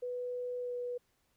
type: tone with pitch glide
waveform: sine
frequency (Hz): 493.9 to 489.4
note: B4 to B4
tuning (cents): 0 to -16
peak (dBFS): -35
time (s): 0.02-0.98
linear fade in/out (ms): 10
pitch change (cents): -16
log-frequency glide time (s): 0.59-0.74
effects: pink hiss -75 dBFS RMS until 1.36 s